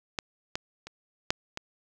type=clicks; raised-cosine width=0.2 ms; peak=-12 / -13 / -24 / -6 / -17 dBFS; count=5; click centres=0.188 / 0.555 / 0.87 / 1.305 / 1.574 s; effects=none